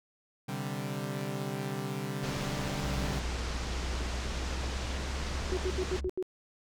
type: chord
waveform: sawtooth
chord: C suspended second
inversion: none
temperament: equal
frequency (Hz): 130.81 / 146.83 / 196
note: C3 / D3 / G3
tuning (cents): 0 / 0 / 0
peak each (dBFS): -34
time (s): 0.48-3.2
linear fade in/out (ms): 10
type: low-pass noise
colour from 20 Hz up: pink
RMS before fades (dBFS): -38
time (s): 2.22-6.01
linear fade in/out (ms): 20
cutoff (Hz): 6900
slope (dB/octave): 24
type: tone with pitch glide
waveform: triangle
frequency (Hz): 61.74 to 67.72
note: B1 to C#2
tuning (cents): 0 to -40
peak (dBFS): -32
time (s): 2.83-6.08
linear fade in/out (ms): 5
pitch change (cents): +160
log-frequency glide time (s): 4.12-5.2
type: tone bursts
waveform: sine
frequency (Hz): 370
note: F#4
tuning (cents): 0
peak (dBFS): -29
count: 6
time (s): 5.52-6.226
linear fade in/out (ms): 0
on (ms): 51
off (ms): 80
effects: none